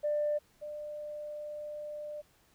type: tone pair in turn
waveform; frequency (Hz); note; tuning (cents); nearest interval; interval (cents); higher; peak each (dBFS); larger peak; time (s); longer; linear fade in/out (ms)
sine; 594 / 596.8; D5 / D5; +20 / +28; unison; 8; second; -27 / -38; first; 0.03-0.39 / 0.61-2.22; second; 20
effects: tanh soft clip ceiling -23 dBFS + pink hiss -67 dBFS RMS until 2.54 s